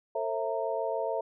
sine tone cluster, 448.2 / 535 / 662 / 924 Hz, A4 / C5 / E5 / A#5, +32 / +38 / +7 / -16 cents, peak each -34 / -34 / -32 / -37 dBFS, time 0.15-1.21 s, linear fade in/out 5 ms, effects none

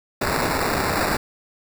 white noise with sample-and-hold, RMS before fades -22 dBFS, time 0.21-1.17 s, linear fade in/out 5 ms, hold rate 3150 Hz, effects none

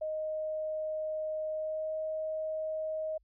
sine tone with pitch glide, 622.3 to 627.7 Hz, D#5 to D#5, 0 to +15 cents, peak -32 dBFS, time 0.01-3.18 s, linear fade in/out 10 ms, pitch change +15 cents, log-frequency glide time 1.51-1.95 s, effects added 50 Hz sine -66 dBFS peak until 3.23 s

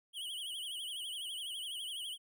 square tone with vibrato, 3100 Hz, G7, 20 cents flat, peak -40 dBFS, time 0.13-2.18 s, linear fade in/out 50 ms, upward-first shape triangle, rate 12 Hz, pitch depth 150 cents each way, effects none

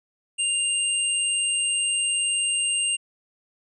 sine tone pair together, 2800 / 8459 Hz, F7 / C9, +4 / +18 cents, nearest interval octave + perfect fifth, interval 1914 cents, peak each -24 dBFS, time 0.38-2.97 s, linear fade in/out 20 ms, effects none

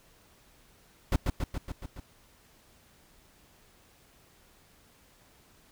brown noise with echo, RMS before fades -24 dBFS, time 1.12-1.16 s, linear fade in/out 2 ms, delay 140 ms, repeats 6, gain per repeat -3 dB, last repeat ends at 2 s, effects pink hiss -61 dBFS RMS until 5.71 s

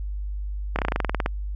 slowing click train, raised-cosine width 0.5 ms, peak -8 dBFS, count 13, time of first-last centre 0.76-1.261 s, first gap 28 ms, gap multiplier 1.07, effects added 50 Hz sine -27 dBFS peak until 1.55 s

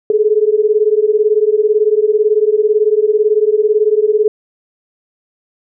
sine beating tone pair, 417.3 / 435.3 Hz, G#4 / A4, +8 / -19 cents, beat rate 18 Hz, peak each -12 / -12 dBFS, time 0.1-4.28 s, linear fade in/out 2 ms, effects none

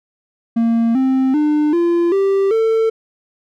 triangle tone with pitch steps, 230.2 / 262.9 / 300.3 / 342.9 / 391.6 / 447.3 Hz, A#3 / C4 / D4 / F4 / G4 / A4, -22 / +8 / +39 / -32 / -2 / +28 cents, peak -10 dBFS, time 0.56-2.9 s, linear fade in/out 10 ms, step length 390 ms, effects none

